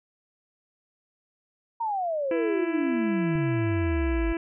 sine exponential sweep, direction down, 944 to 49 Hz, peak -25 dBFS, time 1.8-4.33 s, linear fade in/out 10 ms
harmonic tone, 332.7 Hz, E4, 16 cents sharp, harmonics 1 / 2 / 3 / 4 / 5 / 6 / 7 / 8 / 9, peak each -26 / -38 / -41 / -45 / -40 / -46 / -41 / -46 / -54 dBFS, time 2.31-4.37 s, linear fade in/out 2 ms
click, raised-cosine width 5 ms, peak -29 dBFS, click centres 3.355 s
effects none

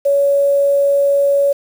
sine tone with quantisation, 562 Hz, C#5, 24 cents sharp, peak -10 dBFS, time 0.05-1.53 s, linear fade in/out 10 ms, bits 6, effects none

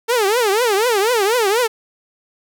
sawtooth tone with vibrato, 440 Hz, A4, in tune, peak -10 dBFS, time 0.08-1.68 s, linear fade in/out 20 ms, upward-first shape triangle, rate 4.1 Hz, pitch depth 270 cents each way, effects none

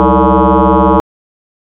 sine tone with frequency modulation, 329.6 Hz, E4, in tune, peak -4 dBFS, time 0-1 s, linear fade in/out 0 ms, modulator 129 Hz, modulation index 6.2, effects tanh soft clip ceiling 0 dBFS

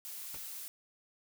blue noise, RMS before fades -44 dBFS, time 0.05-0.68 s, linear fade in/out 0 ms
pink noise with exponential decay, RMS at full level -43 dBFS, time 0.34-0.43 s, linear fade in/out 2 ms, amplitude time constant 18 ms
effects none

